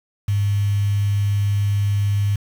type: tone with quantisation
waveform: sine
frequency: 101.5 Hz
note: G#2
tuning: 39 cents flat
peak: -16 dBFS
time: 0.28-2.36 s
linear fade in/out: 5 ms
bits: 6
effects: none